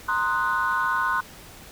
sine chord, C half-diminished seventh, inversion third, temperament equal, 932.3 / 1046.5 / 1244.5 / 1480 Hz, Bb5 / C6 / Eb6 / Gb6, 0 / 0 / 0 / 0 cents, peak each -30 / -24 / -29 / -24 dBFS, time 0.08-1.21 s, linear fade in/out 10 ms, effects tanh soft clip ceiling -14 dBFS + pink hiss -45 dBFS RMS until 1.71 s

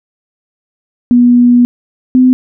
sine tone pair in turn, 243.2 / 254.7 Hz, B3 / C4, -26 / -46 cents, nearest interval minor second, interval 80 cents, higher second, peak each -3 dBFS, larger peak neither, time 1.11-1.65 / 2.15-2.33 s, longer first, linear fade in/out 0 ms, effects none

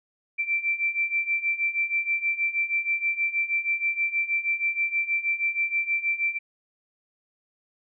sine beating tone pair, 2341 / 2347.3 Hz, D7 / D7, -6 / -1 cents, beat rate 6.3 Hz, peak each -28 / -25 dBFS, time 0.38-6.39 s, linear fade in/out 20 ms, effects none

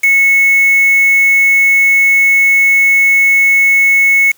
sine tone with quantisation, 2200 Hz, C#7, 14 cents flat, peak -6 dBFS, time 0.03-4.32 s, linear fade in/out 10 ms, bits 3, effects white hiss -49 dBFS RMS until 4.37 s

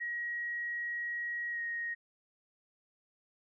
sine tone with pitch glide, 1900 to 1872.8 Hz, A#6 to A#6, +33 to +8 cents, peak -34 dBFS, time 0-1.95 s, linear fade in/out 20 ms, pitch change -25 cents, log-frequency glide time 1.51-1.61 s, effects none

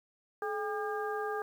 harmonic tone with a mistuned harmonic, 402.9 Hz, G4, 48 cents sharp, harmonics 1 / 2 / 3 / 4, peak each -35 / -38 / -40 / -41 dBFS, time 0.42-1.42 s, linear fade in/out 2 ms, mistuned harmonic 1, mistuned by +100 cents, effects 10-bit

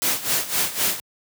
white noise with tremolo, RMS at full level -20 dBFS, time 0.02-1 s, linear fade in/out 0 ms, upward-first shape sine, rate 3.9 Hz, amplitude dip 80%, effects high-pass 100 Hz 12 dB/octave

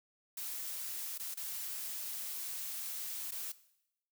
blue noise with dropouts, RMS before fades -41 dBFS, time 0.37-3.52 s, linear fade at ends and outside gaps 5 ms, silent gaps 1.179-1.196 / 1.343-1.371 / 3.31-3.319 s, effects noise-tail reverb RT60 0.8 s tail -17 dB re dry

